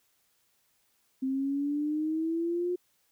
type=exponential sweep; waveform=sine; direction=up; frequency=261.6 to 360 Hz; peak=-27 dBFS; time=1.22-2.76 s; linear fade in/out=10 ms; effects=white hiss -71 dBFS RMS until 3.11 s